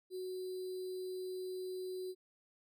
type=tone with sample-and-hold; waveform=sine; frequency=370 Hz; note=F#4; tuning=in tune; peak=-39 dBFS; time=0.1-2.15 s; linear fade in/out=50 ms; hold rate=4410 Hz; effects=none